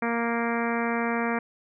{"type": "harmonic tone", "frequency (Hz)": 233.3, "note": "A#3", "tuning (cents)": 2, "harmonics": [1, 2, 3, 4, 5, 6, 7, 8, 9, 10], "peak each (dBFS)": [-28, -31, -33, -34, -35, -36, -36, -37, -38, -38], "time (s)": [0.02, 1.39], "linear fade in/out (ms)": 5, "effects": []}